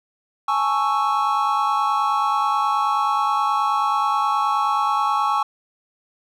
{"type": "chord", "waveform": "triangle", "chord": "A major seventh", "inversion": "third", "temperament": "equal", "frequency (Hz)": [830.6, 880, 1108.7, 1318.5], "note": ["G#5", "A5", "C#6", "E6"], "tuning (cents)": [0, 0, 0, 0], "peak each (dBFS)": [-21, -25, -19, -23], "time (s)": [0.48, 5.43], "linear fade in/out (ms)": 5, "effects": []}